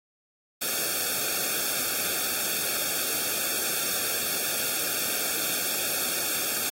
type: noise with comb filter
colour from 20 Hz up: white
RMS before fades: -28 dBFS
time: 0.61-6.7 s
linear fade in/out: 10 ms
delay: 1 ms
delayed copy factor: -1
effects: AAC 48 kbps